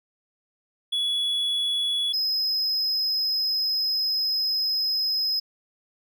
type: tone pair in turn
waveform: triangle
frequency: 3388 / 5091 Hz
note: G#7 / D#8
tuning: +34 / +39 cents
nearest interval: perfect fifth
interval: 705 cents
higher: second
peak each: -21 dBFS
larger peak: neither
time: 0.92-2.13 / 2.13-5.4 s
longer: second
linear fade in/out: 10 ms
effects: none